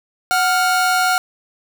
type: tone pair together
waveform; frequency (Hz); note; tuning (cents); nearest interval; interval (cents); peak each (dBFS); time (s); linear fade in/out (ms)
45% pulse; 740 / 1396.9; F#5 / F6; 0 / 0; major seventh; 1100; -17; 0.31-1.18; 0
effects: none